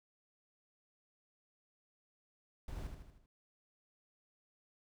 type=noise with echo; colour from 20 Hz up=brown; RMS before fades=-43 dBFS; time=2.68-2.87 s; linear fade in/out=2 ms; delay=78 ms; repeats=5; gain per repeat=-5 dB; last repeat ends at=3.26 s; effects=none